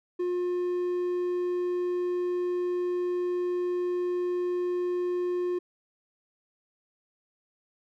triangle tone, 356.6 Hz, F4, 36 cents sharp, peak -24 dBFS, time 0.19-5.59 s, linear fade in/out 10 ms, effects none

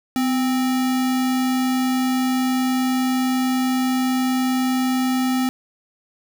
sine tone with sample-and-hold, 254.7 Hz, C4, 46 cents flat, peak -17 dBFS, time 0.16-5.49 s, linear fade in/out 0 ms, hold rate 1050 Hz, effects none

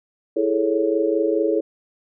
sine chord, A major seventh, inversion second, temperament equal, 329.6 / 415.3 / 440 / 554.4 Hz, E4 / G#4 / A4 / C#5, 0 / 0 / 0 / 0 cents, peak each -22 / -23 / -22 / -24 dBFS, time 0.36-1.61 s, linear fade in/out 10 ms, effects none

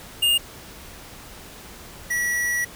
square tone pair in turn, 2828 / 1934.9 Hz, F7 / B6, +21 / -36 cents, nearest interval perfect fifth, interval 657 cents, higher first, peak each -17 / -22 dBFS, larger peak first, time 0.22-0.38 / 2.1-2.65 s, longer second, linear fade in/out 10 ms, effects pink hiss -42 dBFS RMS until 2.75 s

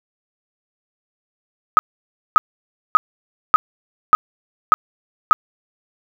sine tone bursts, 1262 Hz, D#6, 24 cents sharp, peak -5 dBFS, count 7, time 1.77-5.33 s, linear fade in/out 0 ms, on 20 ms, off 570 ms, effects none

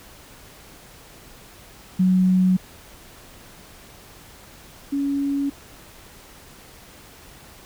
sine tone pair in turn, 185 / 280.2 Hz, F#3 / C#4, 0 / +19 cents, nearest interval perfect fifth, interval 719 cents, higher second, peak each -14 / -20 dBFS, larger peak first, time 1.99-2.57 / 4.92-5.5 s, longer neither, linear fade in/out 10 ms, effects pink hiss -46 dBFS RMS until 7.65 s

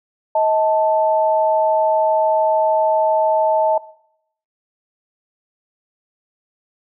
sine tone pair together, 633 / 880 Hz, D#5 / A5, +30 / 0 cents, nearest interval tritone, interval 570 cents, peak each -16 dBFS, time 0.35-3.78 s, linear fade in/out 5 ms, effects noise-tail reverb RT60 0.7 s tail -19 dB re dry

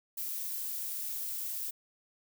violet noise, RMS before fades -37 dBFS, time 0.17-1.71 s, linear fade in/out 10 ms, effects none

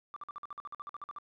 sine tone bursts, 1174.7 Hz, D6, in tune, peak -38 dBFS, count 15, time 0.14-1.185 s, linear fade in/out 0 ms, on 23 ms, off 50 ms, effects tanh soft clip ceiling -35 dBFS

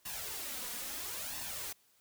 white noise with flanger, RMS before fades -41 dBFS, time 0.05-1.73 s, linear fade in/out 10 ms, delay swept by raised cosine 1.1 to 4.2 ms, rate 0.75 Hz, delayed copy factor +0.65, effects white hiss -69 dBFS RMS until 2 s

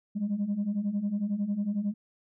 sine beating tone pair, 197.2 / 208.2 Hz, G3 / G#3, +11 / +5 cents, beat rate 11 Hz, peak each -31 / -27 dBFS, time 0.15-1.94 s, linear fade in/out 20 ms, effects tanh soft clip ceiling -23 dBFS

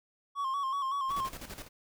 triangle tone with vibrato, 1093 Hz, C#6, 25 cents flat, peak -28 dBFS, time 0.35-1.3 s, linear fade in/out 50 ms, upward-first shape square, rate 5.3 Hz, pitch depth 52 cents each way
pink noise with tremolo, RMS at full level -42 dBFS, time 1.08-1.69 s, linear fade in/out 50 ms, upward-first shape square, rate 12 Hz, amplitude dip 65%
effects none

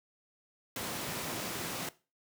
pink high-pass noise, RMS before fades -38 dBFS, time 0.76-1.89 s, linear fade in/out 2 ms, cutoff 140 Hz, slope 12 dB/octave, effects noise-tail reverb RT60 0.3 s tail -18 dB re dry

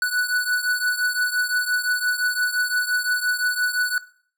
square beating tone pair, 1480 / 1485.8 Hz, F#6 / F#6, 0 / +7 cents, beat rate 5.8 Hz, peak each -23 / -25 dBFS, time 0.02-3.98 s, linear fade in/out 2 ms, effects noise-tail reverb RT60 0.5 s tail -18 dB re dry

